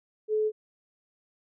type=tone; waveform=sine; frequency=430 Hz; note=A4; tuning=40 cents flat; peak=-23 dBFS; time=0.28-0.52 s; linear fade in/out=50 ms; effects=none